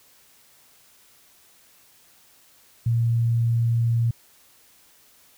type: tone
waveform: sine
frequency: 116.54 Hz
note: A#2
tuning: in tune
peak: -18 dBFS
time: 2.86-4.11 s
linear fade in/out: 5 ms
effects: white hiss -56 dBFS RMS until 5.37 s